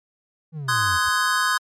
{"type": "exponential sweep", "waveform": "triangle", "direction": "down", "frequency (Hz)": [165.1, 80.5], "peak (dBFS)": -26, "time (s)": [0.52, 1], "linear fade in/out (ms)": 50}
{"type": "chord", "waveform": "square", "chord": "Ab dominant seventh", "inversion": "first", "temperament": "just", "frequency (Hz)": [1038.3, 1245.9, 1495.1, 1661.2], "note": ["C6", "Eb6", "Gb6", "Ab6"], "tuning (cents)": [-14, 2, 18, 0], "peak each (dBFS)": -25, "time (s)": [0.68, 1.58], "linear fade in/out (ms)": 10}
{"type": "tone with exponential growth", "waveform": "sine", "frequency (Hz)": 81.3, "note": "E2", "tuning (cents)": -23, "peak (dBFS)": -33, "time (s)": [1.01, 1.09], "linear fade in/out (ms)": 5, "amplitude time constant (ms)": 17}
{"effects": ["low-pass 11000 Hz 12 dB/octave", "MP3 96 kbps"]}